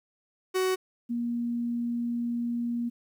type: tone pair in turn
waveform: 45% pulse / sine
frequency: 373.5 / 237.3 Hz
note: F#4 / A#3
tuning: +16 / +31 cents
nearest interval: minor sixth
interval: 785 cents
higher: first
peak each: -24 / -27 dBFS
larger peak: first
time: 0.54-0.76 / 1.09-2.9 s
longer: second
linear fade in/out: 20 ms
effects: 11-bit